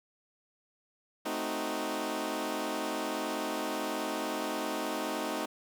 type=chord; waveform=15% pulse; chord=A diminished seventh; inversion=none; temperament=equal; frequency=220 / 261.6 / 311.1 / 370 Hz; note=A3 / C4 / Eb4 / Gb4; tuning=0 / 0 / 0 / 0 cents; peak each=-33 / -32 / -29 / -34 dBFS; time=1.25-5.46 s; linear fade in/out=10 ms; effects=none